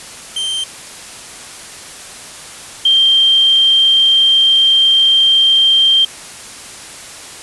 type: tone pair in turn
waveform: 45% pulse / sine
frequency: 3136 / 3167 Hz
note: G7 / G7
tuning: 0 / +17 cents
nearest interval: unison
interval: 17 cents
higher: second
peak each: -16 / -7 dBFS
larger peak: second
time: 0.36-0.64 / 2.85-6.05 s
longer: second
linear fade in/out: 5 ms
effects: white hiss -32 dBFS RMS until 7.42 s + resampled to 24000 Hz